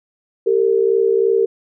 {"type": "tone pair together", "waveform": "sine", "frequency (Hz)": [392, 455], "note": ["G4", "A#4"], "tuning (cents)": [0, -42], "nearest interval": "minor third", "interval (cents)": 258, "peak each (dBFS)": -15, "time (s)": [0.46, 1.46], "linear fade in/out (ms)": 10, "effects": []}